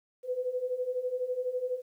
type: beating tone pair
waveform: sine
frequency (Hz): 493.9 / 505.9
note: B4 / B4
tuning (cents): 0 / +42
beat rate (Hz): 12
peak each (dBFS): -35 / -31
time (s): 0.23-1.82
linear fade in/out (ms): 50
effects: 11-bit